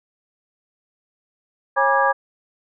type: tone cluster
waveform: sine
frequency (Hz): 546 / 819 / 965 / 1179 / 1649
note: C#5 / G#5 / B5 / D6 / G#6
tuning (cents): -26 / -24 / -40 / +6 / -13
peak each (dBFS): -21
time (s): 1.76-2.13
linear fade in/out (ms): 20
effects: none